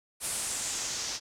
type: noise with low-pass filter sweep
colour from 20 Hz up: white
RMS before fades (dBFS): -34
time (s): 0.2-1.2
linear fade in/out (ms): 50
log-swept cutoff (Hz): 10000 to 5500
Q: 2.8
effects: none